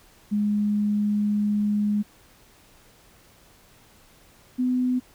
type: tone pair in turn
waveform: sine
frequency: 207.7 / 251.7 Hz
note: G#3 / B3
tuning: 0 / +33 cents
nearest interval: minor third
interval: 333 cents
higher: second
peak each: -20 dBFS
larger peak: neither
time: 0.31-2.03 / 4.58-5 s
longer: first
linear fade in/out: 20 ms
effects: pink hiss -55 dBFS RMS until 5.14 s